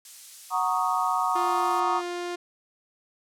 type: noise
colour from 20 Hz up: violet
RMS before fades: -36 dBFS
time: 0.05-1.8 s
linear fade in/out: 2 ms
type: chord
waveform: sine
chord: D# minor seventh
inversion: first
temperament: equal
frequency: 740 / 932.3 / 1108.7 / 1244.5 Hz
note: F#5 / A#5 / C#6 / D#6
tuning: 0 / 0 / 0 / 0 cents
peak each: -28 dBFS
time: 0.5-2.02 s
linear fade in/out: 50 ms
type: tone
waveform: sawtooth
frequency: 351.5 Hz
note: F4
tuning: 11 cents sharp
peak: -26 dBFS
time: 1.35-2.36 s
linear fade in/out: 10 ms
effects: low-pass 8000 Hz 12 dB/octave